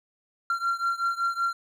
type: beating tone pair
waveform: triangle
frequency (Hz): 1372 / 1377.3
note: F6 / F6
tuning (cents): -31 / -24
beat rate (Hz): 5.3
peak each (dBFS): -25 / -27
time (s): 0.5-1.53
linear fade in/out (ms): 2
effects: none